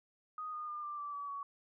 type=tone with pitch steps; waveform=sine; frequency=1244.5 / 1223.8 / 1203.5 / 1183.5 / 1163.8 / 1144.5 / 1125.5 Hz; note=D#6 / D#6 / D6 / D6 / D6 / D6 / C#6; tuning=0 / -29 / +42 / +13 / -16 / -45 / +26 cents; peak=-39 dBFS; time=0.38-1.43 s; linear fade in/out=2 ms; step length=150 ms; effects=none